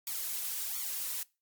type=noise with flanger; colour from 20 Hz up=blue; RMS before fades=-36 dBFS; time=0.07-1.23 s; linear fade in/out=2 ms; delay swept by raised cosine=0.87 to 4.17 ms; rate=1.4 Hz; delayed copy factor=+0.9; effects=noise-tail reverb RT60 0.3 s tail -24 dB re dry + MP3 96 kbps